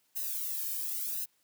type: noise with flanger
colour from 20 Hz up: violet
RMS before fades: -35 dBFS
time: 0.15-1.26 s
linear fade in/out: 20 ms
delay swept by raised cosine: 0.87 to 1.48 ms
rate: 0.9 Hz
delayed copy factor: -1
effects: white hiss -72 dBFS RMS until 1.43 s + high-pass 100 Hz 12 dB/octave